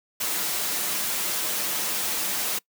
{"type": "noise with comb filter", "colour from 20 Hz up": "white", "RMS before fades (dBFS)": -27, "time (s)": [0.2, 2.59], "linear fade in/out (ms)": 10, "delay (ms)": 7.5, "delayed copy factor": -0.5, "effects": ["noise-tail reverb RT60 0.1 s tail -23 dB re dry", "high-pass 150 Hz 12 dB/octave"]}